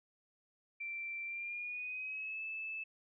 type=tone with pitch glide; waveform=sine; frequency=2349 to 2621 Hz; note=D7 to E7; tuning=0 to -11 cents; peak=-39 dBFS; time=0.8-2.84 s; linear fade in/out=10 ms; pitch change=+189 cents; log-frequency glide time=1.25-2.43 s; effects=none